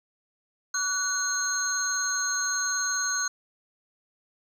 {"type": "tone cluster", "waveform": "sine", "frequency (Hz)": [1135, 1479, 4192, 6450], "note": ["C#6", "F#6", "C8", "G8"], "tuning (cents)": [41, -1, 2, 48], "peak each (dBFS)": [-34, -29, -33, -27], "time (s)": [0.74, 3.28], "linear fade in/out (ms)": 5, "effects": ["tanh soft clip ceiling -17 dBFS", "9-bit"]}